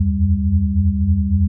sine tone cluster, 77 / 86 / 89.6 / 198.3 Hz, D#2 / F2 / F2 / G3, -17 / -26 / +45 / +20 cents, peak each -19 dBFS, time 0-1.48 s, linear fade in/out 10 ms, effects none

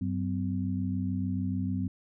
sine tone cluster, 96.3 / 188.4 / 255.2 Hz, G2 / F#3 / C4, -30 / +32 / -43 cents, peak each -32 / -32 / -33 dBFS, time 0.01-1.88 s, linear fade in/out 5 ms, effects none

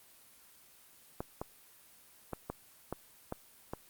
clicks, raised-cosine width 1 ms, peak -22 dBFS, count 7, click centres 1.205 / 1.415 / 2.333 / 2.5 / 2.926 / 3.324 / 3.735 s, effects white hiss -60 dBFS RMS until 3.89 s + Opus 24 kbps

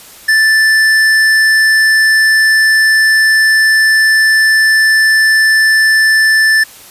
sine tone with tanh clipping, 1760 Hz, A6, in tune, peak -8 dBFS, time 0.28-6.64 s, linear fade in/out 10 ms, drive 14 dB, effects white hiss -36 dBFS RMS until 6.9 s + resampled to 32000 Hz

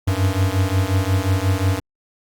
square beating tone pair, 92.5 / 98.1 Hz, F#2 / G2, 0 / +2 cents, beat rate 5.6 Hz, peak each -20 dBFS, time 0.07-1.8 s, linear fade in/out 10 ms, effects Opus 48 kbps

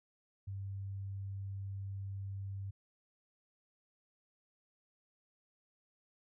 sine tone, 98 Hz, G2, in tune, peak -39 dBFS, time 0.47-2.71 s, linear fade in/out 10 ms, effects none

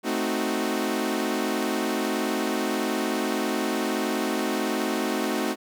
sawtooth chord, A diminished seventh, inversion none, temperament equal, 220 / 261.6 / 311.1 / 370 Hz, A3 / C4 / Eb4 / Gb4, 0 / 0 / 0 / 0 cents, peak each -26 dBFS, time 0.03-5.56 s, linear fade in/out 50 ms, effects none

